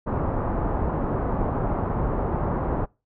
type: low-pass noise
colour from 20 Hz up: pink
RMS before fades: -25 dBFS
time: 0.06-2.86 s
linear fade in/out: 20 ms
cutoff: 1100 Hz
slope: 24 dB/octave
effects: noise-tail reverb RT60 0.3 s tail -26 dB re dry